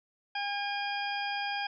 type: harmonic tone with a mistuned harmonic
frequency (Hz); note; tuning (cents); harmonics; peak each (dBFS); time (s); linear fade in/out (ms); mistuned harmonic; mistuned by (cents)
810; G#5; -43; 1 / 2 / 3 / 4 / 6; -34 / -37 / -39 / -40 / -42; 0.35-1.67; 5; 6; +15
effects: none